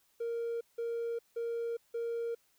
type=tone bursts; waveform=triangle; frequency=465.9 Hz; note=A#4; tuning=1 cent flat; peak=-30 dBFS; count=4; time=0.2-2.35 s; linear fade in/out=10 ms; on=410 ms; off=170 ms; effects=tanh soft clip ceiling -28 dBFS + white hiss -71 dBFS RMS until 2.58 s